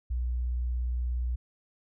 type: tone with vibrato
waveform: sine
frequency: 61 Hz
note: B1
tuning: 21 cents flat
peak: -27 dBFS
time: 0.1-1.36 s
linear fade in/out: 10 ms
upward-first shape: triangle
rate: 17 Hz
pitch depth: 16 cents each way
effects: none